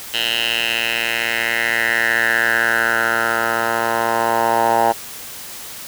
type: tone with band-pass filter sweep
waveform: 10% pulse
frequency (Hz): 115.7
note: A#2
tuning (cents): -13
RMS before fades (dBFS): -18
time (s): 0.13-4.93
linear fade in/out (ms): 20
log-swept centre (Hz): 3100 to 860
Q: 4.5
effects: white hiss -33 dBFS RMS until 5.87 s